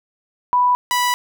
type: tone pair in turn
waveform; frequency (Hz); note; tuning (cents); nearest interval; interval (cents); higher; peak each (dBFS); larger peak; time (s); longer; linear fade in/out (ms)
sine / sawtooth; 987.8 / 984; B5 / B5; 0 / -7; unison; 7; first; -12; neither; 0.53-0.75 / 0.91-1.14; second; 0
effects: none